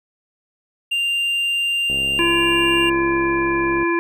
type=tone; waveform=triangle; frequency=2789 Hz; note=F7; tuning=3 cents flat; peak=-16 dBFS; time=0.91-2.9 s; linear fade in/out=10 ms
type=click train; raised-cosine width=2 ms; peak=-19 dBFS; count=132; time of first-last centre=1.9-3.829 s; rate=67.9 Hz
type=harmonic tone; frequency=340.4 Hz; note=F4; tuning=44 cents flat; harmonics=1 / 3 / 5 / 7; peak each=-18 / -23 / -25 / -26 dBFS; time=2.19-3.99 s; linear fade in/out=0 ms
effects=none